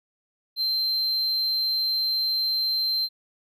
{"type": "tone", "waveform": "triangle", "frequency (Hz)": 4126, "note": "C8", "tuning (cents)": -25, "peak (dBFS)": -21, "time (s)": [0.56, 3.09], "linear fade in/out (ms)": 50, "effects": []}